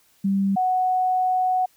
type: tone pair in turn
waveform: sine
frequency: 196 / 740 Hz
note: G3 / F#5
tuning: 0 / 0 cents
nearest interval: octave + major seventh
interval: 2300 cents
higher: second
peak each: -18 dBFS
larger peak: neither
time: 0.24-0.56 / 0.56-1.66 s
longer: second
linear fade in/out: 10 ms
effects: white hiss -60 dBFS RMS until 1.76 s